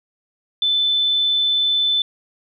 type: tone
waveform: sine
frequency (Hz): 3518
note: A7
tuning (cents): -1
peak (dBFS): -15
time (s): 0.62-2.02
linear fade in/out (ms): 2
effects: none